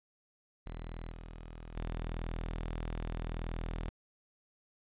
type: tone with level steps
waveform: sawtooth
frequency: 40.8 Hz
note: E1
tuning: 17 cents flat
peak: -37 / -41 / -32 dBFS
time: 0.66-3.89 s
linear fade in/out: 0 ms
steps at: 1.11 / 1.75 s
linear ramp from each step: 10 ms
effects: resampled to 8000 Hz + 12-bit